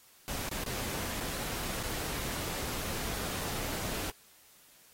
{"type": "noise with dropouts", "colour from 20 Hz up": "pink", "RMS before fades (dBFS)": -37, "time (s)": [0.28, 4.1], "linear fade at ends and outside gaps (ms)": 0, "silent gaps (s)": [[0.488, 0.513], [0.638, 0.662], [1.203, 1.207], [1.828, 1.835]], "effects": ["white hiss -60 dBFS RMS until 4.93 s", "AAC 48 kbps"]}